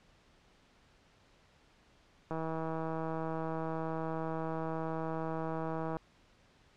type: click train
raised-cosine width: 1 ms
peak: -24 dBFS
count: 590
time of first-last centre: 2.31-5.968 s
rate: 161 Hz
effects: pink hiss -65 dBFS RMS until 6.76 s + low-pass 5000 Hz 12 dB/octave